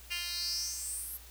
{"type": "tone with high-pass filter sweep", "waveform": "10% pulse", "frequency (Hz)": 349.2, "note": "F4", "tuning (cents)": 0, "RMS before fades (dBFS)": -37, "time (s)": [0.1, 1.18], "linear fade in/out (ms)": 20, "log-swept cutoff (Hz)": [2800, 12000], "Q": 5.4, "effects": ["added 60 Hz sine -52 dBFS peak until 1.3 s", "white hiss -54 dBFS RMS until 1.3 s"]}